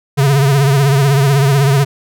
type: tone with vibrato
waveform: square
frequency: 138.59 Hz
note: C#3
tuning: in tune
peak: -9 dBFS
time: 0.17-1.85 s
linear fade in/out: 20 ms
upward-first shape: triangle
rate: 16 Hz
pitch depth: 95 cents each way
effects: none